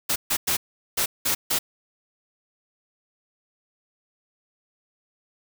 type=noise bursts at uneven times; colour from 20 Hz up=white; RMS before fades=-23 dBFS; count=6; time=0.09-0.16 / 0.3-0.37 / 0.47-0.57 / 0.97-1.06 / 1.25-1.35 / 1.5-1.59 s; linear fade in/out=10 ms; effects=none